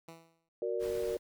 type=tone with exponential decay; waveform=10% pulse; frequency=164.81 Hz; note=E3; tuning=in tune; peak=-37 dBFS; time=0.08-0.49 s; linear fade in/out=5 ms; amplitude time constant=88 ms
type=chord; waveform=sine; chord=Gb augmented; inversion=none; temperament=equal; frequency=370 / 466.2 / 587.3 Hz; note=Gb4 / Bb4 / D5; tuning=0 / 0 / 0 cents; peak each=-36 / -34 / -38 dBFS; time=0.62-1.17 s; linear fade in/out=2 ms
type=noise; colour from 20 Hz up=pink; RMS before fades=-48 dBFS; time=0.79-1.19 s; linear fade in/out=50 ms
effects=none